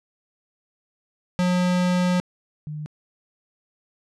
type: tone pair in turn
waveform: square / sine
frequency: 180 / 151.36 Hz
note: F#3 / D#3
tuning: -47 / -47 cents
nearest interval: minor third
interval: 300 cents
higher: first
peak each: -19 / -29 dBFS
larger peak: first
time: 1.39-2.2 / 2.67-2.86 s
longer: first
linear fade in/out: 0 ms
effects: low-pass 7000 Hz 12 dB/octave